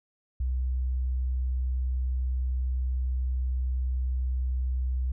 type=tone; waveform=sine; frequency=63.5 Hz; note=B1; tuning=49 cents sharp; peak=-25 dBFS; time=0.4-5.12 s; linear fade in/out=5 ms; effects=none